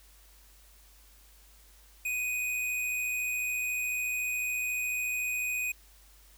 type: tone with amplitude modulation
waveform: square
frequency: 2491 Hz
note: D#7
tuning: 1 cent sharp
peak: -29 dBFS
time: 2.05-5.72 s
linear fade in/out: 5 ms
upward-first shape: sine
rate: 114 Hz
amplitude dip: 30%
effects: added 50 Hz sine -57 dBFS peak until 6.37 s + white hiss -60 dBFS RMS until 6.37 s